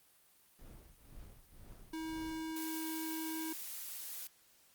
brown noise with tremolo, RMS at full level -50 dBFS, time 0.59-2.52 s, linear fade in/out 0 ms, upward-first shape triangle, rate 2 Hz, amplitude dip 90%
square tone, 319.9 Hz, D#4, 48 cents sharp, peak -40 dBFS, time 1.93-3.53 s, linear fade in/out 5 ms
blue noise, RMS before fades -45 dBFS, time 2.56-4.27 s, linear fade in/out 2 ms
effects white hiss -67 dBFS RMS until 4.74 s + Opus 32 kbps

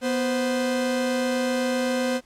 45% pulse tone pair together, 246 / 519.8 Hz, B3 / C5, -7 / -11 cents, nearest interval octave + minor second, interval 1296 cents, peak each -25 dBFS, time 0.01-2.21 s, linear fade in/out 50 ms, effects pink hiss -59 dBFS RMS until 2.25 s + low-pass 10000 Hz 12 dB/octave

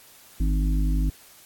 harmonic tone with a mistuned harmonic, 51.1 Hz, G#1, 27 cents flat, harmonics 1 / 3 / 5 / 6, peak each -20 / -30 / -32 / -36 dBFS, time 0.4-1.1 s, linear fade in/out 5 ms, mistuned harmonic 3, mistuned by +69 cents, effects white hiss -51 dBFS RMS until 1.45 s + AAC 64 kbps

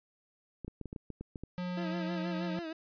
clicks, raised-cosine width 3 ms, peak -28 dBFS, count 10, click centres 0.647 / 0.68 / 0.813 / 0.857 / 0.929 / 0.962 / 1.103 / 1.21 / 1.358 / 1.436 s
square tone, 179.6 Hz, F3, 49 cents sharp, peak -35 dBFS, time 1.58-2.59 s, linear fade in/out 0 ms
30% pulse tone with vibrato, 329.3 Hz, E4, 2 cents flat, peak -35 dBFS, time 1.77-2.73 s, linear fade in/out 5 ms, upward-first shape sine, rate 6.3 Hz, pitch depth 77 cents each way
effects resampled to 11025 Hz

